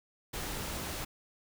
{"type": "noise", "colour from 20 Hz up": "pink", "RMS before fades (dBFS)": -38, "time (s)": [0.33, 1.05], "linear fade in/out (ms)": 10, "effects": []}